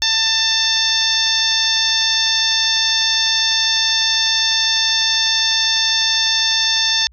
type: harmonic tone with a mistuned harmonic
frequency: 892 Hz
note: A5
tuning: 23 cents sharp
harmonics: 1 / 2 / 3 / 4 / 5 / 6 / 7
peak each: -30 / -23 / -27 / -18 / -22 / -19 / -25 dBFS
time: 0.02-7.07 s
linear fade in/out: 0 ms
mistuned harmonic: 7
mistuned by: +19 cents
effects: added 60 Hz sine -45 dBFS peak until 7.12 s